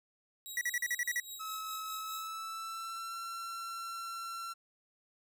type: tone with tremolo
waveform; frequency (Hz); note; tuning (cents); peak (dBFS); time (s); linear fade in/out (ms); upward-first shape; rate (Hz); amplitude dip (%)
15% pulse; 3829; A#7; +46; -34; 0.46-2.27; 0; triangle; 4.9; 75
type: tone bursts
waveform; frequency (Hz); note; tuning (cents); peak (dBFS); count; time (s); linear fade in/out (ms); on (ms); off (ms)
square; 1940; B6; -31; -31; 8; 0.57-1.2; 2; 42; 42
type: tone with pitch glide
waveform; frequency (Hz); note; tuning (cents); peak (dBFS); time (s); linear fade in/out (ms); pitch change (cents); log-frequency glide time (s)
45% pulse; 1292 to 1355.5; E6 to E6; -35 to +48; -39; 1.39-4.54; 20; +83; 1.98-3.16
effects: none